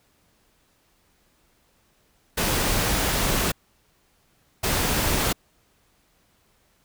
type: noise bursts at uneven times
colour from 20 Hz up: pink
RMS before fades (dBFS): -23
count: 2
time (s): 2.37-3.52 / 4.63-5.33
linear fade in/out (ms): 10
effects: pink hiss -64 dBFS RMS until 6.84 s